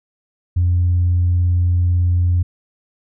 sine tone, 88.2 Hz, F2, 18 cents sharp, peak -11 dBFS, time 0.56-2.43 s, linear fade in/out 10 ms, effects tanh soft clip ceiling -9 dBFS

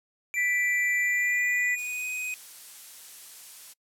square tone with pitch glide, 2349 to 2503 Hz, D7 to D#7, 0 to +10 cents, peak -31 dBFS, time 0.34-2.34 s, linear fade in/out 0 ms, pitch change +110 cents, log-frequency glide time 1-2.08 s
sine tone, 1975.5 Hz, B6, in tune, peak -24 dBFS, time 0.36-1.76 s, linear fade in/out 20 ms
blue noise, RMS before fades -43 dBFS, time 1.77-3.74 s, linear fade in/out 20 ms
effects noise-tail reverb RT60 0.1 s tail -25 dB re dry + low-pass 12000 Hz 12 dB/octave

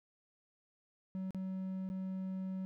triangle tone with dropouts, 188.6 Hz, F#3, 33 cents sharp, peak -35 dBFS, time 1.15-2.65 s, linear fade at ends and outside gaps 0 ms, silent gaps 1.307-1.347 / 1.89-1.9 s, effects none

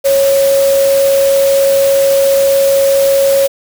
sine tone in noise, 550 Hz, C#5, 14 cents flat, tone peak -7 dBFS, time 0.04-3.48 s, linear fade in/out 20 ms, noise white, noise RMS -21 dBFS, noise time 0.04-3.48 s, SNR +11 dB, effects none

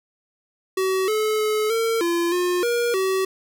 square tone with pitch steps, 378.5 / 431.1 / 428.6 / 454.3 / 342 / 357.1 / 475.5 / 380.5 Hz, F#4 / A4 / A4 / A#4 / F4 / F4 / A#4 / F#4, +39 / -35 / -45 / -45 / -36 / +39 / +34 / +48 cents, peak -20 dBFS, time 0.77-3.25 s, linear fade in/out 5 ms, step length 310 ms, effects none

